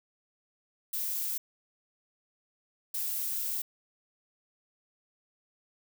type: noise bursts at uneven times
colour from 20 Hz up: violet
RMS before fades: -33 dBFS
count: 2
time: 0.93-1.38 / 2.94-3.62 s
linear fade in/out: 5 ms
effects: none